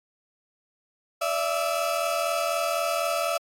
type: tone cluster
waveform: 35% pulse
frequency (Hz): 584 / 668 / 1296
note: D5 / E5 / E6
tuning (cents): -10 / +23 / -30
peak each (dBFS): -28 / -25 / -29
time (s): 1.21-3.38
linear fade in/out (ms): 10
effects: AAC 48 kbps